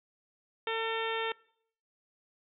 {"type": "harmonic tone", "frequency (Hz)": 450, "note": "A4", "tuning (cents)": 39, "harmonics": [1, 2, 3, 4, 5, 6, 7, 8], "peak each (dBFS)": [-34, -37, -39, -40, -41, -42, -42, -43], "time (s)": [0.67, 1.32], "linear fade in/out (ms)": 2, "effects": ["noise-tail reverb RT60 0.6 s tail -22 dB re dry"]}